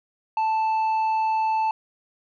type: tone with tanh clipping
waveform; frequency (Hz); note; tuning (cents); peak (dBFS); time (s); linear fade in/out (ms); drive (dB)
sine; 880; A5; 0; -21; 0.37-1.71; 2; 5
effects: none